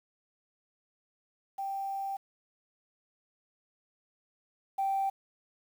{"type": "tone pair in turn", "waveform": "sine", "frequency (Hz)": [784, 780.8], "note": ["G5", "G5"], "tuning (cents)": [0, -7], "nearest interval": "unison", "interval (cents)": 7, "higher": "first", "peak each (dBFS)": [-32, -26], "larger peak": "second", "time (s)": [[1.58, 2.17], [4.78, 5.1]], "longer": "first", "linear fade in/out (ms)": 10, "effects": ["tanh soft clip ceiling -23 dBFS", "9-bit"]}